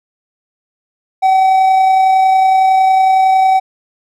triangle tone with amplitude modulation, 761 Hz, F#5, 48 cents sharp, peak -4 dBFS, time 1.22-3.6 s, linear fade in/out 20 ms, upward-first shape sine, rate 30.9 Hz, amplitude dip 25%, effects none

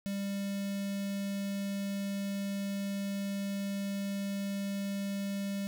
square tone with notch filter, 198.4 Hz, G3, 21 cents sharp, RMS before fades -35 dBFS, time 0.06-5.67 s, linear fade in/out 0 ms, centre 1100 Hz, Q 0.93, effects none

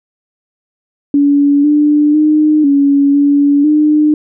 sine tone with pitch steps, 285.2 / 296.6 / 305.1 / 281.2 / 285.5 / 302.2 Hz, C#4 / D4 / D#4 / C#4 / D4 / D4, +49 / +17 / -34 / +25 / -49 / +50 cents, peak -6 dBFS, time 1.14-4.14 s, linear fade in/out 2 ms, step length 500 ms, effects none

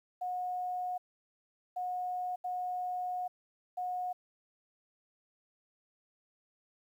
sine tone bursts at uneven times, 726 Hz, F#5, 33 cents flat, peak -33 dBFS, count 4, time 0.21-0.98 / 1.76-2.36 / 2.44-3.28 / 3.77-4.13 s, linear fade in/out 10 ms, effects 11-bit

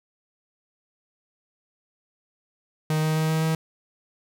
45% pulse tone with pitch steps, 155.56 / 156.64 / 157.73 / 158.83 / 159.93 Hz, D#3 / D#3 / D#3 / D#3 / D#3, 0 / +12 / +24 / +36 / +48 cents, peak -21 dBFS, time 2.9-3.55 s, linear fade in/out 2 ms, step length 130 ms, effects none

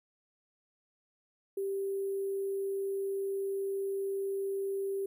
sine tone with sample-and-hold, 392.2 Hz, G4, 1 cent sharp, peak -31 dBFS, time 1.57-5.06 s, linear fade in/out 5 ms, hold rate 11025 Hz, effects none

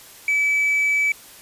triangle tone with tanh clipping, 2298 Hz, D7, 38 cents flat, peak -17 dBFS, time 0.28-1.12 s, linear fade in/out 2 ms, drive 6 dB, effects white hiss -44 dBFS RMS until 1.41 s + resampled to 32000 Hz

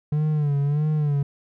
triangle tone with vibrato, 147.4 Hz, D3, 7 cents sharp, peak -17 dBFS, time 0.12-1.23 s, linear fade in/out 5 ms, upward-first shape sine, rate 1.6 Hz, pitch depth 77 cents each way, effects none

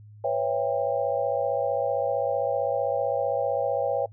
sine chord, C# half-diminished seventh, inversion third, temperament just, 498.9 / 554.4 / 665.2 / 798.3 Hz, B4 / C#5 / E5 / G5, +17 / 0 / +16 / +31 cents, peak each -29 / -26 / -30 / -30 dBFS, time 0.24-4.06 s, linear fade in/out 5 ms, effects noise-tail reverb RT60 0.1 s tail -24 dB re dry + added 105 Hz sine -45 dBFS peak until 4.12 s

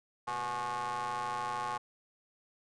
35% pulse ring-modulated tone, 119.7 Hz, A#2, 46 cents sharp, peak -29 dBFS, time 0.27-1.78 s, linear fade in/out 10 ms, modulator 971 Hz, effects resampled to 22050 Hz

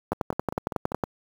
two click trains, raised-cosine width 1 ms, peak -10 / -17 dBFS, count 11 / 5, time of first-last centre 0.12-1.037 / 0.13-0.919 s, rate 10.9 / 5.07 Hz, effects high-pass 80 Hz 12 dB/octave + 7-bit

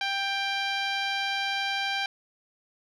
10% pulse tone with low-pass filter, 789 Hz, G5, 11 cents sharp, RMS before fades -29 dBFS, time 0.01-2.06 s, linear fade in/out 2 ms, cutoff 4500 Hz, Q 0.84, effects none

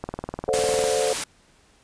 click train, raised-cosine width 1 ms, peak -15 dBFS, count 17, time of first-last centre 0.04-0.84 s, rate 20 Hz
sine chord, D dominant seventh, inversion second, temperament equal with one note detuned, 440 / 523.3 / 587.3 / 721.8 Hz, A4 / C5 / D5 / F#5, 0 / 0 / 0 / -43 cents, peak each -24 / -24 / -29 / -30 dBFS, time 0.48-1.13 s, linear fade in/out 2 ms
white noise, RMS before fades -27 dBFS, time 0.53-1.24 s, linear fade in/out 5 ms
effects pink hiss -58 dBFS RMS until 1.83 s + resampled to 22050 Hz

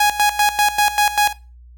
sawtooth tone with tremolo, 830.6 Hz, G#5, in tune, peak -8 dBFS, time 0-1.33 s, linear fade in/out 5 ms, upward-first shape square, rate 5.1 Hz, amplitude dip 75%, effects noise-tail reverb RT60 0.3 s tail -18 dB re dry + added 60 Hz sine -40 dBFS peak until 1.77 s

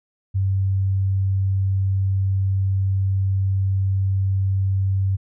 sine tone, 96.5 Hz, G2, 27 cents flat, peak -17 dBFS, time 0.34-5.17 s, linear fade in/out 20 ms, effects none

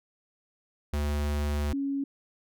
square / sine tone pair in turn, 73.42 / 277.2 Hz, D2 / C#4, 0 / 0 cents, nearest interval octave + major seventh, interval 2300 cents, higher second, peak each -27 dBFS, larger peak neither, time 0.93-1.73 / 1.73-2.04 s, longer first, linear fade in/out 5 ms, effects none

